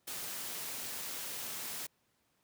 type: noise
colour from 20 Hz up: white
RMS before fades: -41 dBFS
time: 0.07-1.87 s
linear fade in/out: 10 ms
effects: pink hiss -75 dBFS RMS until 2.43 s + high-pass 100 Hz 12 dB/octave